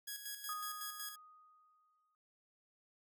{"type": "tone with tremolo", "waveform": "5% pulse", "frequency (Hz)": 1661.2, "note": "G#6", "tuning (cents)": 0, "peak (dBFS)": -31, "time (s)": [0.07, 1.16], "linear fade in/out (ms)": 10, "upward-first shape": "square", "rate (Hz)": 5.4, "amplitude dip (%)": 55}
{"type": "tone with exponential decay", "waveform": "sine", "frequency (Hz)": 1244.5, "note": "D#6", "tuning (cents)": 0, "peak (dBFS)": -39, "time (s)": [0.49, 2.15], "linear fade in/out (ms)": 1, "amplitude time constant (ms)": 360}
{"effects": []}